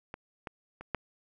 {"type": "clicks", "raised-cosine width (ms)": 0.5, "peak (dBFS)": [-24, -23, -29, -15], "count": 4, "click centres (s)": [0.141, 0.472, 0.81, 0.947], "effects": []}